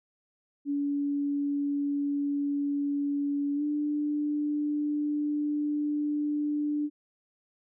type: tone with pitch glide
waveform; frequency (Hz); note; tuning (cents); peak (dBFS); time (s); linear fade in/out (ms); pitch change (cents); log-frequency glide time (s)
sine; 285.2 to 295.8; C#4 to D4; +49 to +13; -26; 0.65-6.9; 50; +64; 3.55-3.63
effects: none